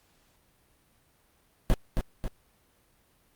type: noise with echo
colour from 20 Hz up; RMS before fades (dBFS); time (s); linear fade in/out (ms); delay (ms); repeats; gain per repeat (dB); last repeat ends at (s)
brown; -20; 1.7-1.74; 0; 270; 2; -5; 2.28
effects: pink hiss -66 dBFS RMS until 3.35 s + Opus 48 kbps